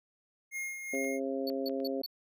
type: tone with tremolo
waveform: square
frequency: 2140 Hz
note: C7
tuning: 38 cents sharp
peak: -35 dBFS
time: 0.51-1.2 s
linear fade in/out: 50 ms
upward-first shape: sine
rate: 2.6 Hz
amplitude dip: 50%
type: harmonic tone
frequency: 134.9 Hz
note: C#3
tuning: 47 cents flat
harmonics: 2 / 3 / 4 / 5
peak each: -35 / -37 / -36 / -43 dBFS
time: 0.93-2.02 s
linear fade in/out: 5 ms
type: clicks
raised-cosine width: 0.3 ms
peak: -39 dBFS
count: 5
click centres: 0.95 / 1.045 / 1.501 / 1.695 / 1.802 s
type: tone bursts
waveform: square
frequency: 4450 Hz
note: C#8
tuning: 6 cents sharp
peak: -37 dBFS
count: 4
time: 1.47-2.062 s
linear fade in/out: 2 ms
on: 28 ms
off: 160 ms
effects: none